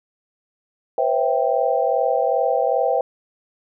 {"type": "chord", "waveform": "sine", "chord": "C major seventh", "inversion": "third", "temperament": "equal with one note detuned", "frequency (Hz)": [493.9, 536.4, 659.3, 784], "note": ["B4", "C5", "E5", "G5"], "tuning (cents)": [0, 43, 0, 0], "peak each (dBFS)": -22, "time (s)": [0.98, 3.01], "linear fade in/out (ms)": 2, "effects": []}